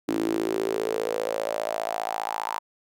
sawtooth tone with high-pass filter sweep, 55 Hz, A1, in tune, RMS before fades -28 dBFS, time 0.08-2.59 s, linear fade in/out 5 ms, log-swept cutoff 300 to 940 Hz, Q 6.5, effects none

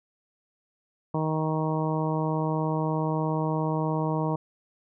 harmonic tone, 156.9 Hz, D#3, 15 cents sharp, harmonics 1 / 2 / 3 / 4 / 5 / 6 / 7, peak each -27 / -31 / -33 / -34 / -37 / -33 / -38 dBFS, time 1.14-4.36 s, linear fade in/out 5 ms, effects none

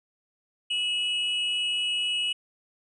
triangle tone pair together, 2602 / 2924 Hz, E7 / F#7, -23 / -21 cents, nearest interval major second, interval 202 cents, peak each -31 / -24 dBFS, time 0.7-2.33 s, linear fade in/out 10 ms, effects resampled to 24000 Hz

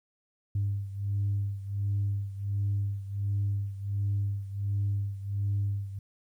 sine beating tone pair, 100 / 101.4 Hz, G2 / G#2, +35 / -41 cents, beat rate 1.4 Hz, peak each -28 / -32 dBFS, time 0.55-5.99 s, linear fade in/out 5 ms, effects tanh soft clip ceiling -22 dBFS + 11-bit

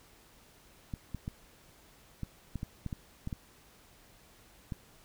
clicks, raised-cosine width 5 ms, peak -24 dBFS, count 11, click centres 0.938 / 1.147 / 1.279 / 2.233 / 2.557 / 2.631 / 2.863 / 2.928 / 3.274 / 3.328 / 4.722 s, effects pink hiss -60 dBFS RMS until 5.04 s

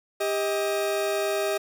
40% pulse tone pair together, 398.6 / 632.7 Hz, G4 / D#5, +29 / +29 cents, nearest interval minor sixth, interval 800 cents, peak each -26 dBFS, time 0.2-1.58 s, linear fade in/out 10 ms, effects none

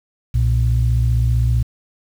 sine tone pair together, 62.46 / 117.9 Hz, B1 / A#2, +20 / +20 cents, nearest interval major seventh, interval 1100 cents, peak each -15 dBFS, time 0.34-1.63 s, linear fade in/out 10 ms, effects tanh soft clip ceiling -7 dBFS + 7-bit

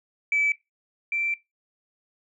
sine tone pair in turn, 2305 / 2345 Hz, D7 / D7, -33 / -3 cents, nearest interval unison, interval 30 cents, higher second, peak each -19 / -24 dBFS, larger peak first, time 0.32-0.52 / 1.12-1.34 s, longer second, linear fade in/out 2 ms, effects noise-tail reverb RT60 0.2 s tail -19 dB re dry + tanh soft clip ceiling -15 dBFS

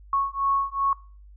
sine beating tone pair, 1102 / 1104.6 Hz, C#6 / C#6, -11 / -6 cents, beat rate 2.6 Hz, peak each -25 dBFS, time 0.13-0.93 s, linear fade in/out 2 ms, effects noise-tail reverb RT60 0.4 s tail -22 dB re dry + added 50 Hz sine -45 dBFS peak until 1.36 s

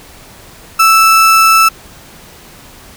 35% pulse tone, 1318.5 Hz, E6, in tune, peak -3 dBFS, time 0.79-1.69 s, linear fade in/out 10 ms, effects pink hiss -37 dBFS RMS until 2.96 s

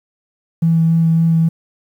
triangle tone with vibrato, 164.2 Hz, E3, 6 cents flat, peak -6 dBFS, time 0.62-1.49 s, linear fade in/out 10 ms, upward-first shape sine, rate 3.6 Hz, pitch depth 11 cents each way, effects tanh soft clip ceiling -8 dBFS + 8-bit

